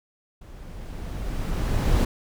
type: noise with level ramp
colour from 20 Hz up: brown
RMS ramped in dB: -43 to -18 dBFS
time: 0.41-2.05 s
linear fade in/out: 5 ms
effects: none